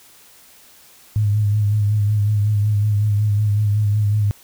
sine tone with vibrato, 104.4 Hz, G#2, 10 cents sharp, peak -14 dBFS, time 1.16-4.31 s, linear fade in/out 0 ms, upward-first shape sine, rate 5.4 Hz, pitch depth 41 cents each way, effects white hiss -48 dBFS RMS until 4.43 s

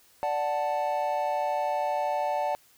triangle chord, D major, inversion none, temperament equal, 587.3 / 740 / 880 Hz, D5 / F#5 / A5, 0 / 0 / 0 cents, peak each -28 dBFS, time 0.23-2.55 s, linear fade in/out 0 ms, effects white hiss -60 dBFS RMS until 2.77 s

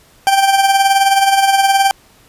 40% pulse tone with tremolo, 784 Hz, G5, in tune, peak -6 dBFS, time 0.27-1.91 s, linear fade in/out 0 ms, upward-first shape sine, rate 19 Hz, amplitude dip 55%, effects pink hiss -48 dBFS RMS until 2.28 s + resampled to 32000 Hz

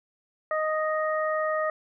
harmonic tone, 622.3 Hz, D#5, in tune, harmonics 1 / 2 / 3, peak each -26 / -29 / -33 dBFS, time 0.51-1.7 s, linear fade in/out 2 ms, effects none

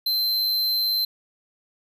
square tone, 4101 Hz, C8, 36 cents flat, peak -21 dBFS, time 0.06-1.05 s, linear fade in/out 5 ms, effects none

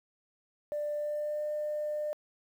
sine tone with pitch glide, 592 to 600.6 Hz, D5 to D5, +14 to +39 cents, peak -30 dBFS, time 0.72-2.13 s, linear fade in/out 0 ms, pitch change +25 cents, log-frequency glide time 0.95-1.44 s, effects tanh soft clip ceiling -26 dBFS + 10-bit

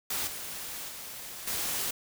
white noise with level steps, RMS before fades -32 / -39 / -42 / -32 dBFS, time 0.1-1.91 s, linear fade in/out 5 ms, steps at 0.27 / 0.88 / 1.47 s, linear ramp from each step 5 ms, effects none

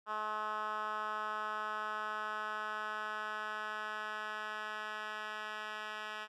10% pulse tone with band-pass filter sweep, 213.7 Hz, G#3, 50 cents sharp, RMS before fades -40 dBFS, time 0.06-6.28 s, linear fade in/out 50 ms, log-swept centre 1200 to 2000 Hz, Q 2.7, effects none

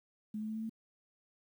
sine tone with pitch steps, 213.7 / 216.1 / 218.4 / 220.9 / 223.3 Hz, G#3 / A3 / A3 / A3 / A3, +50 / -31 / -13 / +7 / +26 cents, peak -36 dBFS, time 0.34-0.695 s, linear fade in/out 5 ms, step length 71 ms, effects 11-bit

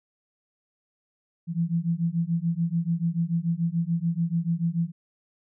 sine beating tone pair, 164.81 / 171.71 Hz, E3 / F3, 0 / -29 cents, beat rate 6.9 Hz, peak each -26 dBFS, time 1.47-4.92 s, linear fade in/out 50 ms, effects none

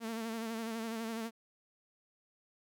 sawtooth tone with vibrato, 225.9 Hz, A3, 46 cents sharp, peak -33 dBFS, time 0-1.31 s, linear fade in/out 50 ms, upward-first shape sine, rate 12 Hz, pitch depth 44 cents each way, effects none

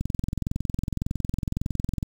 click train, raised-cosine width 5 ms, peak -14 dBFS, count 45, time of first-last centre 0.01-2.028 s, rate 21.8 Hz, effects 7-bit

